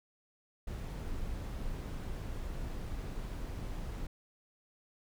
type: noise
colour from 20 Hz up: brown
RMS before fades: -39 dBFS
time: 0.67-4.07 s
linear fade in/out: 5 ms
effects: none